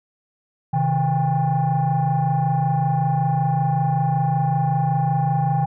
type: tone cluster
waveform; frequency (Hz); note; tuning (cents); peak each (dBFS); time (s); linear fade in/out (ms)
sine; 132.5 / 157.8 / 800; C3 / D#3 / G5; +22 / +25 / +35; -20; 0.73-5.66; 10
effects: tanh soft clip ceiling -12 dBFS